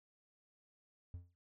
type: tone with exponential decay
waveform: triangle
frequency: 87.9 Hz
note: F2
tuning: 12 cents sharp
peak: -38 dBFS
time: 1.14-1.35 s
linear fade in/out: 0 ms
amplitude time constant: 44 ms
effects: tanh soft clip ceiling -35 dBFS